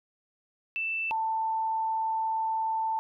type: tone pair in turn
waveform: sine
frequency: 2656 / 888.4 Hz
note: E7 / A5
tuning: +12 / +16 cents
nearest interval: octave + perfect fifth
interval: 1896 cents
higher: first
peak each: -28 / -26 dBFS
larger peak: second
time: 0.76-1.11 / 1.11-2.99 s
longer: second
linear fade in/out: 0 ms
effects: none